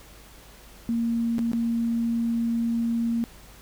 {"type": "tone with dropouts", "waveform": "sine", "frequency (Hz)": 232, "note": "A#3", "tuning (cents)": -8, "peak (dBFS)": -22, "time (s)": [0.89, 3.24], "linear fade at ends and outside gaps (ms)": 0, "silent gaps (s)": [[1.383, 1.391], [1.517, 1.533]], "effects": ["added 50 Hz sine -50 dBFS peak until 3.61 s", "pink hiss -50 dBFS RMS until 3.61 s"]}